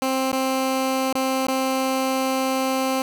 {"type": "tone with dropouts", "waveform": "15% pulse", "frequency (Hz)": 263.4, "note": "C4", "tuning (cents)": 12, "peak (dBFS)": -14, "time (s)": [0.02, 3.02], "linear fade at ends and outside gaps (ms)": 1, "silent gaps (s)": [[0.317, 0.328], [1.127, 1.152], [1.468, 1.483]], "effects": []}